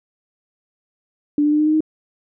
sine tone with pitch steps, 293.7 / 297.3 / 300.9 / 304.6 / 308.3 / 312.1 Hz, D4 / D4 / D4 / D#4 / D#4 / D#4, 0 / +21 / +42 / -37 / -16 / +5 cents, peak -13 dBFS, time 1.38-1.806 s, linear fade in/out 2 ms, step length 71 ms, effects none

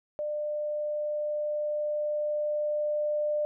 sine tone with level ramp, 598 Hz, D5, 31 cents sharp, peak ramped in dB -29 to -25 dBFS, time 0.19-3.45 s, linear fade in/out 0 ms, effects none

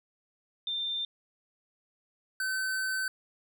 sine / square tone pair in turn, 3589 / 1530.5 Hz, A7 / G6, +34 / -42 cents, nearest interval octave + minor third, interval 1476 cents, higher first, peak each -30 / -30 dBFS, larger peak neither, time 0.67-1.05 / 2.4-3.08 s, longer second, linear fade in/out 2 ms, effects none

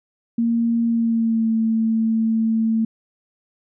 sine tone with pitch glide, 232 to 223.7 Hz, A#3 to A3, -8 to +29 cents, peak -16 dBFS, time 0.38-2.85 s, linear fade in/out 5 ms, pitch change -63 cents, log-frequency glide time 0.86-1.51 s, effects none

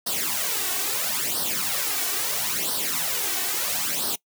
white noise with flanger, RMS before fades -26 dBFS, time 0.06-4.16 s, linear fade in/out 10 ms, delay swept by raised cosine 0.21 to 2.71 ms, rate 0.75 Hz, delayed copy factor +0.75, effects noise-tail reverb RT60 0.1 s tail -22 dB re dry + high-pass 150 Hz 12 dB/octave

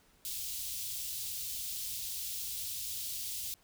white band-stop noise, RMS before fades -39 dBFS, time 0.25-3.54 s, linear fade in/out 0 ms, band 110 to 3100 Hz, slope 24 dB/octave, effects pink hiss -66 dBFS RMS until 3.63 s

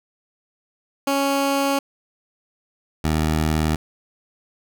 15% pulse tone pair in turn, 277.2 / 78.03 Hz, C#4 / D#2, 0 / +6 cents, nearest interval octave + minor seventh, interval 2194 cents, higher first, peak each -12 dBFS, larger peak neither, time 1.07-1.79 / 3.04-3.76 s, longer neither, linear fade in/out 5 ms, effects none

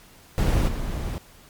brown noise with level steps, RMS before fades -20 / -28 dBFS, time 0.38-1.18 s, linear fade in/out 0 ms, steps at 0.67 s, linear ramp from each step 20 ms, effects pink hiss -51 dBFS RMS until 1.49 s + MP3 96 kbps

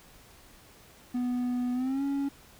triangle tone with pitch glide, 246.9 to 278.7 Hz, B3 to C#4, 0 to +9 cents, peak -25 dBFS, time 1.14-2.29 s, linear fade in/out 10 ms, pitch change +209 cents, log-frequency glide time 1.73-2.03 s, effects pink hiss -55 dBFS RMS until 2.59 s

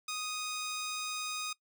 10% pulse tone, 1244.5 Hz, D#6, in tune, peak -27 dBFS, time 0.08-1.53 s, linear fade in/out 5 ms, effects noise-tail reverb RT60 0.1 s tail -22 dB re dry

